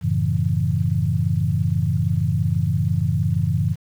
sine chord, F# minor seventh, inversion none, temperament equal, 92.5 / 110 / 138.59 / 164.81 Hz, F#2 / A2 / C#3 / E3, 0 / 0 / 0 / 0 cents, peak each -23 dBFS, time 0.01-3.76 s, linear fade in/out 50 ms, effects 8-bit

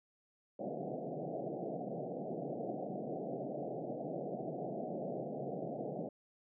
white band-pass noise, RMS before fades -41 dBFS, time 0.59-6.09 s, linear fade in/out 5 ms, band 130 to 740 Hz, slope 96 dB/octave, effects none

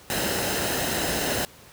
pink noise with comb filter, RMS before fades -26 dBFS, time 0.1-1.45 s, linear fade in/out 0 ms, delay 0.87 ms, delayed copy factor -0.5, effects pink hiss -49 dBFS RMS until 1.72 s + high-pass 60 Hz 12 dB/octave

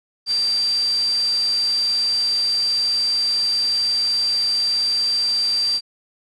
sine tone in noise, 4699 Hz, D8, in tune, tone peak -17 dBFS, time 0.26-5.81 s, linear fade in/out 50 ms, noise white, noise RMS -34 dBFS, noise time 0.26-5.81 s, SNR +14 dB, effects resampled to 24000 Hz

